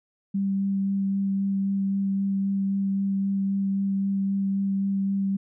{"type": "tone with vibrato", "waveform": "sine", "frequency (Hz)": 196, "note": "G3", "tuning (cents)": 0, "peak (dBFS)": -22, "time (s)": [0.34, 5.37], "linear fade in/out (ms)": 10, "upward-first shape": "sine", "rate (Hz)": 3.8, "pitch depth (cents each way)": 9, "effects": []}